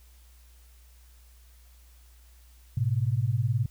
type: beating tone pair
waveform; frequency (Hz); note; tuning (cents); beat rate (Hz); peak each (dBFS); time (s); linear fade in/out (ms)
sine; 107.8 / 126.8; A2 / B2; -35 / +46; 19; -26; 2.77-3.66; 5
effects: added 60 Hz sine -52 dBFS peak until 3.7 s + white hiss -62 dBFS RMS until 3.7 s